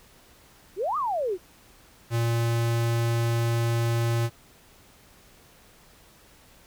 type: exponential two-way sweep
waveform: sine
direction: up then down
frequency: 337.1 to 1260 to 337.1 Hz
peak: -24 dBFS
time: 0.76-1.38 s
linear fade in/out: 50 ms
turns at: 0.97 s
type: tone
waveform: square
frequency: 116.54 Hz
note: A#2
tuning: in tune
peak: -23 dBFS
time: 2.1-4.3 s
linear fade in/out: 50 ms
effects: pink hiss -55 dBFS RMS until 6.66 s